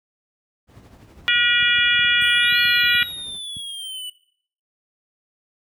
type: noise with tremolo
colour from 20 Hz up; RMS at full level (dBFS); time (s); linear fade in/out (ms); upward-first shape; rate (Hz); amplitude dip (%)
brown; -39; 0.67-3.4; 50; triangle; 12; 55
type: harmonic tone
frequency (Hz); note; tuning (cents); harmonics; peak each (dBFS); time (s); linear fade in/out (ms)
480.7; B4; -47; 3 / 4 / 5 / 6 / 7; -21 / -21 / -21 / -21 / -21; 1.28-3.03; 0
type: clicks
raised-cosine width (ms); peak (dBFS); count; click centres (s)
5; -26; 11; 1.626 / 1.788 / 1.992 / 2.048 / 2.222 / 2.525 / 2.653 / 2.838 / 2.951 / 3.023 / 3.568
type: exponential two-way sweep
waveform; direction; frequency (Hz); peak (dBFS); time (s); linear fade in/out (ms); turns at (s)
square; up then down; 2850 to 4257 to 2952; -30; 2.21-4.1; 5; 2.6
effects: noise-tail reverb RT60 0.6 s tail -19 dB re dry + high-pass 80 Hz 12 dB/octave